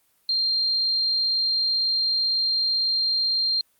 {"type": "tone", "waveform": "sine", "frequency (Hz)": 4186, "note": "C8", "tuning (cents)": 0, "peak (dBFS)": -20, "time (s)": [0.29, 3.61], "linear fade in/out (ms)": 2, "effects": ["white hiss -65 dBFS RMS until 3.79 s", "Opus 32 kbps"]}